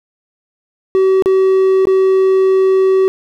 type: tone with dropouts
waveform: triangle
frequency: 380.6 Hz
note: F#4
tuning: 49 cents sharp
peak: -6 dBFS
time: 0.95-3.08 s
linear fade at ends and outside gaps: 0 ms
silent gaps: 1.223-1.259 / 1.854-1.871 s
effects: none